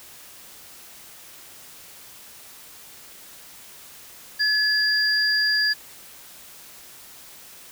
sine tone pair together, 1705 / 4788 Hz, G#6 / D8, +45 / +33 cents, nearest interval octave + tritone, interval 1788 cents, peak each -21 dBFS, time 4.39-5.74 s, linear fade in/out 20 ms, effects white hiss -45 dBFS RMS until 7.71 s

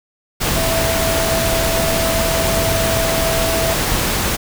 sine tone in noise, 659 Hz, E5, 1 cent flat, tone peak -19 dBFS, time 0.55-3.74 s, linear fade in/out 20 ms, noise pink, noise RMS -18 dBFS, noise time 0.4-4.37 s, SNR -4 dB, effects none

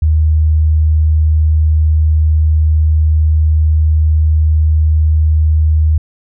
sine tone, 77.78 Hz, D#2, in tune, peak -7 dBFS, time 0.02-5.98 s, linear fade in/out 5 ms, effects none

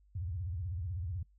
sine tone with vibrato, 87.31 Hz, F2, in tune, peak -35 dBFS, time 0.15-1.23 s, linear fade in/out 5 ms, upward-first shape sine, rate 16 Hz, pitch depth 270 cents each way, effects noise-tail reverb RT60 0.1 s tail -21 dB re dry + added 50 Hz sine -62 dBFS peak until 1.38 s

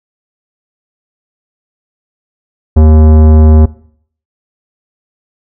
sine tone with tanh clipping, 77.78 Hz, D#2, in tune, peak -3 dBFS, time 2.76-3.66 s, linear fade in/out 10 ms, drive 17 dB, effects noise-tail reverb RT60 0.6 s tail -20 dB re dry

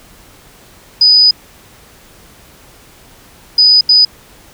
sine tone bursts at uneven times, 4978 Hz, D#8, in tune, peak -4 dBFS, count 3, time 1.01-1.31 / 3.58-3.81 / 3.89-4.05 s, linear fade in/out 5 ms, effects pink hiss -42 dBFS RMS until 4.53 s

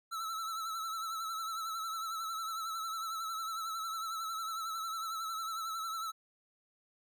square tone with vibrato, 1318.5 Hz, E6, in tune, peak -37 dBFS, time 0.11-6.12 s, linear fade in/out 20 ms, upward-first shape triangle, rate 11 Hz, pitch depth 60 cents each way, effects none

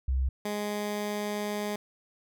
sine / 15% pulse tone pair in turn, 65.41 / 207.7 Hz, C2 / G#3, 0 / 0 cents, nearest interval octave + minor sixth, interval 2000 cents, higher second, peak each -24 dBFS, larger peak neither, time 0.08-0.29 / 0.45-1.76 s, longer second, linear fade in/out 5 ms, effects none

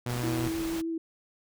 sawtooth tone, 121.9 Hz, B2, 22 cents flat, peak -26 dBFS, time 0.06-0.48 s, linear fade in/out 5 ms
pink noise, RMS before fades -39 dBFS, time 0.08-0.82 s, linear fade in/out 20 ms
sine tone with vibrato, 328.1 Hz, E4, 8 cents flat, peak -29 dBFS, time 0.23-0.98 s, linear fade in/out 5 ms, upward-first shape triangle, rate 6.5 Hz, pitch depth 17 cents each way
effects none

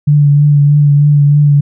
sine tone with vibrato, 145.5 Hz, D3, 16 cents flat, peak -4 dBFS, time 0.07-1.61 s, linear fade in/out 10 ms, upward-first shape triangle, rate 3.2 Hz, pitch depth 29 cents each way, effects none

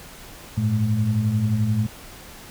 sine tone cluster, 100.7 / 112.1 / 213.5 Hz, G2 / A2 / G#3, +47 / +33 / +48 cents, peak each -27 / -20 / -24 dBFS, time 0.57-1.87 s, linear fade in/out 10 ms, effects pink hiss -42 dBFS RMS until 2.5 s

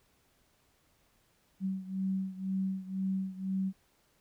sine beating tone pair, 190 / 192 Hz, F#3 / G3, +46 / -36 cents, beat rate 2 Hz, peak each -33 / -36 dBFS, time 1.6-3.73 s, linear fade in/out 50 ms, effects pink hiss -70 dBFS RMS until 4.2 s

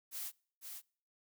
blue noise with echo, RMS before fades -42 dBFS, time 0.11-0.32 s, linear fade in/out 50 ms, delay 500 ms, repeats 1, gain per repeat -5 dB, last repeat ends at 0.82 s, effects noise-tail reverb RT60 0.5 s tail -26 dB re dry

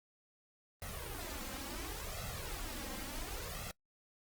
pink noise with flanger, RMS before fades -43 dBFS, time 0.82-3.71 s, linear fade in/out 0 ms, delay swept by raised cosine 1.5 to 3.8 ms, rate 0.71 Hz, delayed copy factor +0.8, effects noise-tail reverb RT60 0.1 s tail -24 dB re dry + Opus 32 kbps

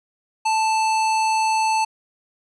square tone, 880 Hz, A5, in tune, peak -18 dBFS, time 0.45-1.85 s, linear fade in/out 10 ms, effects resampled to 22050 Hz

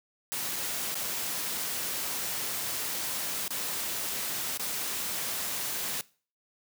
white noise with dropouts, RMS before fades -33 dBFS, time 0.32-6.01 s, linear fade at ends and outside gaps 0 ms, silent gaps 0.559-0.563 / 0.944-0.954 / 3.48-3.506 / 4.574-4.596 s, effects noise-tail reverb RT60 0.4 s tail -21 dB re dry + high-pass 100 Hz 12 dB/octave

